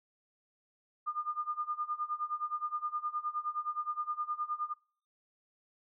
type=tone with tremolo; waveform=sine; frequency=1213 Hz; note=D#6; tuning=44 cents flat; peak=-30 dBFS; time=1.06-4.74 s; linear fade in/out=20 ms; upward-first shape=sine; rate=9.6 Hz; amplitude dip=90%; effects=noise-tail reverb RT60 0.5 s tail -26 dB re dry